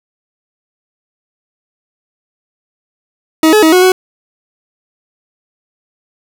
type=tone with pitch steps; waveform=40% pulse; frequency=317.6 / 426.7 / 318.5 / 365.4 / 371.2 Hz; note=D#4 / G#4 / D#4 / F#4 / F#4; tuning=+36 / +47 / +41 / -22 / +6 cents; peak=-4 dBFS; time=3.43-3.92 s; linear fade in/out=2 ms; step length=98 ms; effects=7-bit